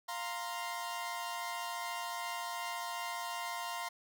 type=chord; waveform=sawtooth; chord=F suspended fourth; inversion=none; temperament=equal; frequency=698.5 / 932.3 / 1046.5 Hz; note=F5 / Bb5 / C6; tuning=0 / 0 / 0 cents; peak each=-39 / -38 / -38 dBFS; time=0.08-3.89 s; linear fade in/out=10 ms; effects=none